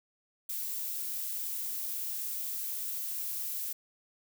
violet noise, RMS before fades -36 dBFS, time 0.49-3.73 s, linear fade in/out 5 ms, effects none

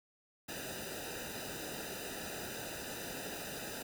pink noise with comb filter, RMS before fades -43 dBFS, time 0.48-3.83 s, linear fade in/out 10 ms, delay 0.91 ms, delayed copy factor -0.9, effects none

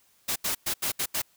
white noise bursts at uneven times, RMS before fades -28 dBFS, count 6, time 0.28-0.36 / 0.44-0.55 / 0.66-0.74 / 0.82-0.92 / 0.99-1.06 / 1.14-1.22 s, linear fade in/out 10 ms, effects white hiss -64 dBFS RMS until 1.36 s

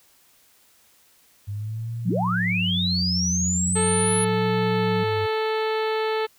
sine tone with vibrato, 99.8 Hz, G2, 32 cents sharp, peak -27 dBFS, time 1.47-5.27 s, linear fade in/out 20 ms, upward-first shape sine, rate 0.4 Hz, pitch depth 280 cents each way
sine tone with pitch glide, 180.8 to 182.69 Hz, F#3 to F#3, -40 to -22 cents, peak -24 dBFS, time 2.05-5.04 s, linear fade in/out 10 ms, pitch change +18 cents, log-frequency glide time 3.37-4.19 s
sine linear sweep, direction up, 110 to 10548 Hz, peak -23 dBFS, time 2.07-4.25 s, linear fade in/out 10 ms
harmonic tone, 438 Hz, A4, 8 cents flat, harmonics 1 / 2 / 3 / 4 / 5 / 6 / 7 / 8 / 9 / 10, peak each -23 / -29 / -33 / -35 / -37 / -39 / -40 / -41 / -42 / -43 dBFS, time 3.75-6.27 s, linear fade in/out 20 ms
effects white hiss -58 dBFS RMS until 6.38 s

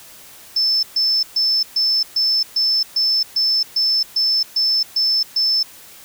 sine tone bursts, 5274 Hz, E8, in tune, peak -14 dBFS, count 13, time 0.56-5.63 s, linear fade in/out 5 ms, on 270 ms, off 130 ms, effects white hiss -42 dBFS RMS until 6.04 s

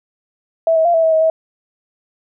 sine tone with pitch steps, 655 / 643 / 690 / 654 / 645 / 636 / 644 Hz, E5 / E5 / F5 / E5 / E5 / D#5 / E5, -11 / -43 / -21 / -14 / -38 / +38 / -41 cents, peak -10 dBFS, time 0.67-1.3 s, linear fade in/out 2 ms, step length 90 ms, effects none

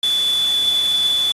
sine tone in noise, 3466 Hz, A7, 27 cents flat, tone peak -15 dBFS, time 0.03-1.32 s, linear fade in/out 2 ms, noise white, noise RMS -31 dBFS, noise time 0.03-1.32 s, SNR +13 dB, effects AAC 32 kbps

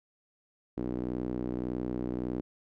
sawtooth tone with band-pass filter, 61.74 Hz, B1, in tune, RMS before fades -34 dBFS, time 0.77-2.41 s, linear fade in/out 5 ms, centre 310 Hz, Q 2.4, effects none

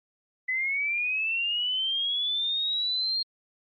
sine linear sweep, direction up, 2000 to 4244 Hz, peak -25 dBFS, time 0.48-3.23 s, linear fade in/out 10 ms, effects Opus 48 kbps

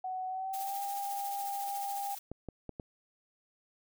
sine tone with pitch glide, 746 to 799.5 Hz, F#5 to G5, +14 to +34 cents, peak -34 dBFS, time 0.04-2.15 s, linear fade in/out 5 ms, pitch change +120 cents, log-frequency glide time 0.28-0.8 s
blue noise with tremolo, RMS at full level -42 dBFS, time 0.53-2.19 s, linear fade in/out 10 ms, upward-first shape sine, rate 14 Hz, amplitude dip 40%
clicks, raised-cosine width 2 ms, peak -27 dBFS, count 4, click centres 2.316 / 2.487 / 2.693 / 2.798 s
effects none

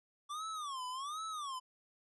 square tone with vibrato, 1144 Hz, D6, 46 cents flat, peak -40 dBFS, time 0.29-1.6 s, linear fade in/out 20 ms, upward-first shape sine, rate 1.3 Hz, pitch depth 230 cents each way, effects resampled to 24000 Hz

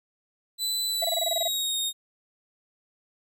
sawtooth tone with pitch glide, 3998 to 3709 Hz, B7 to A#7, +20 to -9 cents, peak -23 dBFS, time 0.58-1.93 s, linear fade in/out 50 ms, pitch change -129 cents, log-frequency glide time 0.88-1.78 s
triangle tone bursts, 673 Hz, E5, 36 cents sharp, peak -23 dBFS, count 10, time 1.02-1.478 s, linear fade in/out 5 ms, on 26 ms, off 22 ms
effects none

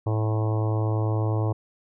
harmonic tone, 108.8 Hz, A2, 19 cents flat, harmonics 1 / 3 / 4 / 5 / 6 / 7 / 8 / 9 / 10, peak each -22 / -32 / -34 / -36 / -38 / -39 / -40 / -41 / -42 dBFS, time 0.06-1.53 s, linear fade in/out 10 ms, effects none

